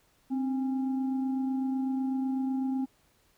sine tone with frequency modulation, 262.5 Hz, C4, 6 cents sharp, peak -27 dBFS, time 0.3-2.86 s, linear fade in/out 20 ms, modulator 553 Hz, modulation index 0.31, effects pink hiss -67 dBFS RMS until 3.37 s

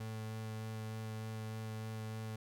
35% pulse tone with vibrato, 110 Hz, A2, in tune, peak -39 dBFS, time 0-2.36 s, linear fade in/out 5 ms, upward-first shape sine, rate 3.3 Hz, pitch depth 9 cents each way, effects none

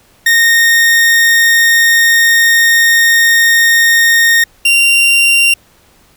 40% pulse tone pair in turn, 1847 / 2767 Hz, A#6 / F7, -16 / -17 cents, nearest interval perfect fifth, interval 699 cents, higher second, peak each -5 dBFS, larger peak neither, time 0.26-4.44 / 4.65-5.54 s, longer first, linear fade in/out 5 ms, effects pink hiss -48 dBFS RMS until 6.16 s

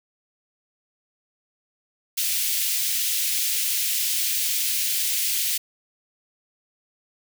white high-pass noise, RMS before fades -24 dBFS, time 2.17-5.58 s, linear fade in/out 10 ms, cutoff 2300 Hz, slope 24 dB/octave, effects none

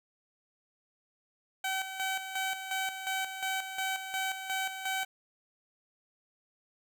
15% pulse tone with tremolo, 764 Hz, G5, 45 cents flat, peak -24 dBFS, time 1.64-5.05 s, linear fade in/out 5 ms, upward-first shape square, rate 2.8 Hz, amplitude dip 60%, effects none

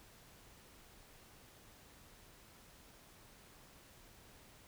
silence, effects pink hiss -61 dBFS RMS until 4.67 s

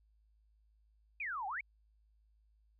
sine exponential two-way sweep, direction down then up, 2551 to 738 to 2383 Hz, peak -37 dBFS, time 1.2-1.61 s, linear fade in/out 5 ms, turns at 1.47 s, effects added 53 Hz sine -67 dBFS peak until 2.79 s

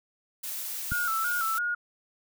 blue noise, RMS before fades -35 dBFS, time 0.43-1.59 s, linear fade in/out 10 ms
sine tone with vibrato, 1378 Hz, F6, 24 cents flat, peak -26 dBFS, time 0.91-1.75 s, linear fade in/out 10 ms, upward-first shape square, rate 3 Hz, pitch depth 71 cents each way
click, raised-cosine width 5 ms, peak -21 dBFS, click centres 0.92 s
effects none

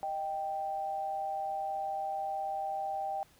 sine tone pair together, 622.3 / 784 Hz, D#5 / G5, 0 / 0 cents, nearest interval major third, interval 400 cents, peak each -40 / -33 dBFS, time 0.03-3.23 s, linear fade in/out 0 ms, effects pink hiss -63 dBFS RMS until 3.39 s

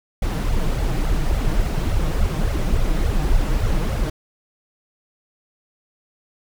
brown noise with flanger, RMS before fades -19 dBFS, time 0.22-4.1 s, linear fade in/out 5 ms, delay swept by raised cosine 1.4 to 6.6 ms, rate 3.5 Hz, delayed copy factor +0.9, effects none

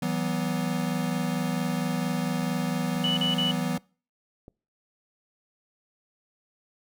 square chord, E suspended second, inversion none, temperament equal with one note detuned, 164.81 / 189.21 / 246.9 Hz, E3 / F#3 / B3, 0 / +39 / 0 cents, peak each -31 dBFS, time 0.02-3.78 s, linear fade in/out 5 ms
clicks, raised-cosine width 2 ms, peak -39 / -37 / -37 / -32 dBFS, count 4, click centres 2.424 / 2.956 / 3.782 / 4.481 s
sine tone bursts, 2960 Hz, F#7, in tune, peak -24 dBFS, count 3, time 3.04-3.512 s, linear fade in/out 2 ms, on 130 ms, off 41 ms
effects noise-tail reverb RT60 0.4 s tail -25 dB re dry

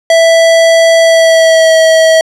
square tone with pitch glide, 659.3 to 645 Hz, E5 to E5, 0 to -38 cents, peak -4 dBFS, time 0.1-2.21 s, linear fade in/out 2 ms, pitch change -38 cents, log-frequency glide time 1.01-1.75 s, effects low-pass 8000 Hz 12 dB/octave

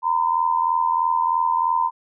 sine tone pair together, 928.9 / 1012 Hz, A#5 / B5, -6 / +42 cents, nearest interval minor second, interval 148 cents, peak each -20 dBFS, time 0.02-1.91 s, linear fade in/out 50 ms, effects none

